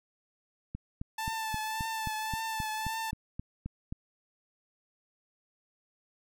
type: click train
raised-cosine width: 5 ms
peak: -24 dBFS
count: 13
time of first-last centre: 0.75-3.925 s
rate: 3.78 Hz
type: tone with vibrato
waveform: sawtooth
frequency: 880 Hz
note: A5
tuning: in tune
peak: -29 dBFS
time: 1.18-3.11 s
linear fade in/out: 5 ms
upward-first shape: triangle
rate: 1.8 Hz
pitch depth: 37 cents each way
effects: none